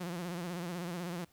sawtooth tone with vibrato, 174.61 Hz, F3, in tune, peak -33 dBFS, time 0-1.25 s, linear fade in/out 10 ms, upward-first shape sine, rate 16 Hz, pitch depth 85 cents each way, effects pink hiss -67 dBFS RMS until 1.32 s

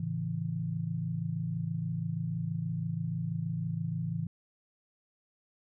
sine chord, A major, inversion none, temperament equal, 110 / 138.59 / 164.81 Hz, A2 / C#3 / E3, 0 / 0 / 0 cents, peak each -37 / -37 / -33 dBFS, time 0-4.27 s, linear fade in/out 5 ms, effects none

